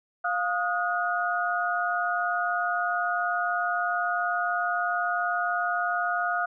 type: tone cluster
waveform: sine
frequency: 704 / 1245 / 1448 Hz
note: F5 / D#6 / F#6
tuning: +14 / +1 / -38 cents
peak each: -28 / -30 / -28 dBFS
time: 0.24-6.46 s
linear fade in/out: 10 ms
effects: none